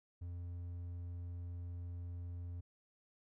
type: tone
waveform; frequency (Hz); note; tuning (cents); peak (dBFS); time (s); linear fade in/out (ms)
triangle; 87.31; F2; 0; -40; 0.21-2.61; 10
effects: none